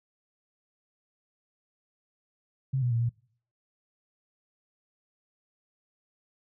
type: tone with pitch steps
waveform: sine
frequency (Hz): 133.3 / 122.5 / 116.2 / 118.5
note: C3 / B2 / A#2 / A#2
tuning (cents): +33 / -14 / -5 / +29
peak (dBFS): -24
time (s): 2.73-3.094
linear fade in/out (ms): 10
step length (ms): 91
effects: noise-tail reverb RT60 0.5 s tail -22 dB re dry